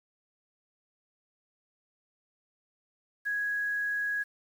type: tone with quantisation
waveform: sine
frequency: 1662 Hz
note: G#6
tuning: 1 cent sharp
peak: -28 dBFS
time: 3.25-4.24 s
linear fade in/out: 20 ms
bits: 9
effects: none